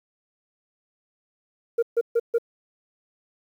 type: tone bursts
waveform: sine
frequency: 466.2 Hz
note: A#4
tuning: in tune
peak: -15 dBFS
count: 4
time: 1.78-2.384 s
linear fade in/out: 10 ms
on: 46 ms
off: 140 ms
effects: tanh soft clip ceiling -16 dBFS + 9-bit